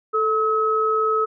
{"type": "tone pair together", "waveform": "sine", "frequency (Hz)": [438.9, 1283.7], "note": ["A4", "E6"], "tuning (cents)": [-4, -46], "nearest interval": "octave + perfect fifth", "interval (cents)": 1858, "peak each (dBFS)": [-21, -19], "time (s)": [0.13, 1.26], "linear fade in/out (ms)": 20, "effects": []}